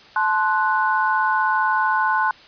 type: chord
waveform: sine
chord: F# diminished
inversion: first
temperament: equal with one note detuned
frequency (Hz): 870.9 / 1046.5 / 1480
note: A5 / C6 / F#6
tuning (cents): -18 / 0 / 0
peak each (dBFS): -21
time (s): 0.16-2.31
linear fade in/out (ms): 2
effects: white hiss -46 dBFS RMS until 2.47 s + resampled to 11025 Hz